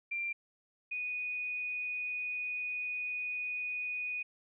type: tone pair in turn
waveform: sine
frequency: 2372 / 2477 Hz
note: D7 / D#7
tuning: +17 / -8 cents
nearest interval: minor second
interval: 75 cents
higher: second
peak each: -33 / -34 dBFS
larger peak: first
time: 0.11-0.33 / 0.91-4.23 s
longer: second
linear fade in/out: 10 ms
effects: none